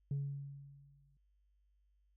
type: tone with exponential decay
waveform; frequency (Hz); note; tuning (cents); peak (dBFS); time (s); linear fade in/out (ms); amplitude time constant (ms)
sine; 140.2; C#3; +20; -31; 0.11-1.17; 2; 230
effects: tanh soft clip ceiling -32 dBFS + added 50 Hz sine -70 dBFS peak until 2.16 s